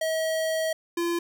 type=tone pair in turn; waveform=square; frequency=640 / 342.3 Hz; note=D#5 / F4; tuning=+49 / -35 cents; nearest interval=major seventh; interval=1084 cents; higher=first; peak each=-25 dBFS; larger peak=neither; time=0.01-0.73 / 0.97-1.19 s; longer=first; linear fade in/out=5 ms; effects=none